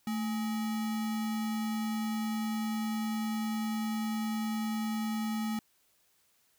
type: tone with sample-and-hold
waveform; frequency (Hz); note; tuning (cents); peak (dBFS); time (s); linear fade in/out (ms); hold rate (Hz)
sine; 220; A3; 0; -30; 0.07-5.59; 2; 1050
effects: white hiss -70 dBFS RMS until 6.58 s